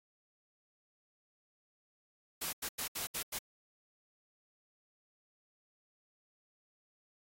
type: noise bursts at uneven times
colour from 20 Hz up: white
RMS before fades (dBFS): -38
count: 6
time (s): 2.41-2.53 / 2.62-2.69 / 2.78-2.88 / 2.95-3.07 / 3.14-3.23 / 3.32-3.39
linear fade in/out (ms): 10
effects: AAC 48 kbps